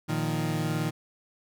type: chord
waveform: 30% pulse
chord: Bb suspended fourth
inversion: none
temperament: equal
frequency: 116.54 / 155.56 / 174.61 Hz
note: Bb2 / Eb3 / F3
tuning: 0 / 0 / 0 cents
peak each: -30 / -26 / -32 dBFS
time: 0.08-0.91 s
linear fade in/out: 20 ms
effects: none